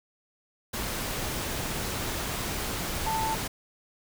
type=tone in noise; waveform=sine; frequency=886 Hz; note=A5; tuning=12 cents sharp; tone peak=-27 dBFS; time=3.06-3.35 s; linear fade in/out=10 ms; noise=pink; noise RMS=-32 dBFS; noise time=0.73-3.48 s; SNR=+2 dB; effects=none